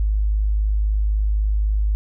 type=tone; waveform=sine; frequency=51.91 Hz; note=G#1; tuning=in tune; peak=-16 dBFS; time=0-1.95 s; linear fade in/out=0 ms; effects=none